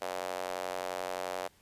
square tone with high-pass filter, 45.74 Hz, F#1, 19 cents flat, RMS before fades -37 dBFS, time 0.01-1.48 s, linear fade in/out 10 ms, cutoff 610 Hz, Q 2.5, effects pink hiss -64 dBFS RMS until 1.61 s + resampled to 32000 Hz

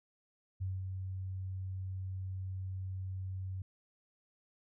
sine tone with ADSR envelope, 94.2 Hz, F#2, 32 cents sharp, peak -33 dBFS, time 0.6-3.62 s, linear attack 20 ms, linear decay 200 ms, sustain -4 dB, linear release 3 ms, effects none

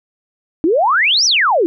sine exponential two-way sweep, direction up then down, 297.9 to 6050 to 314.2 Hz, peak -10 dBFS, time 0.64-1.66 s, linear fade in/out 0 ms, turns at 1.25 s, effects none

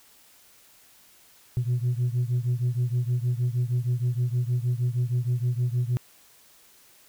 sine beating tone pair, 120.6 / 127 Hz, B2 / B2, -41 / +49 cents, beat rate 6.4 Hz, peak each -23 / -25 dBFS, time 1.57-5.97 s, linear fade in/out 0 ms, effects tanh soft clip ceiling -19 dBFS + white hiss -56 dBFS RMS until 7.08 s

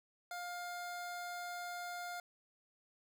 25% pulse tone, 706 Hz, F5, 19 cents sharp, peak -38 dBFS, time 0.31-2.2 s, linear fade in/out 2 ms, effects none

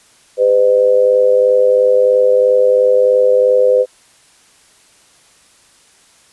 sine tone with amplitude modulation, 507 Hz, B4, 45 cents sharp, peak -4 dBFS, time 0.37-3.86 s, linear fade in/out 50 ms, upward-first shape sine, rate 103 Hz, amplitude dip 75%, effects white hiss -49 dBFS RMS until 6.32 s + resampled to 24000 Hz

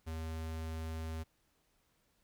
square tone, 80.4 Hz, E2, 43 cents flat, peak -39 dBFS, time 0.06-1.24 s, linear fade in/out 20 ms, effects pink hiss -75 dBFS RMS until 2.23 s

